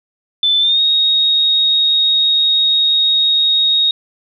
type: tone with pitch glide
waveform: sine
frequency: 3520 to 3751 Hz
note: A7 to A#7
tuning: 0 to +10 cents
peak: -10 dBFS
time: 0.43-3.91 s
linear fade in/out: 2 ms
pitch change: +110 cents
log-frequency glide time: 0.6-0.81 s
effects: none